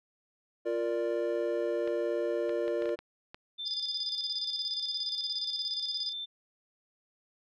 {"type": "chord", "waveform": "triangle", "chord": "Bb major", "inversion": "second", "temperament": "equal", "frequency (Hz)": [349.2, 466.2, 587.3], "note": ["F4", "Bb4", "D5"], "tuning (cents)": [0, 0, 0], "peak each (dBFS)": -31, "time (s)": [0.65, 2.96], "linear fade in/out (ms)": 20}
{"type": "clicks", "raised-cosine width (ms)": 0.3, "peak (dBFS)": -28, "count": 8, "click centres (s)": [1.876, 2.494, 2.68, 2.822, 2.857, 2.892, 2.99, 3.345]}
{"type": "tone", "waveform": "sine", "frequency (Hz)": 3556, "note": "A7", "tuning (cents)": 18, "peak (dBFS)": -35, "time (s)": [3.58, 6.26], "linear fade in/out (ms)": 20}
{"type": "tone with tremolo", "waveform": "sine", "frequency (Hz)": 4954, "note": "D#8", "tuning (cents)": -8, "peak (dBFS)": -31, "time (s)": [3.65, 6.13], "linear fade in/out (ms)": 20, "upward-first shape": "square", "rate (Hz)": 17, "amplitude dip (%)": 75}
{"effects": []}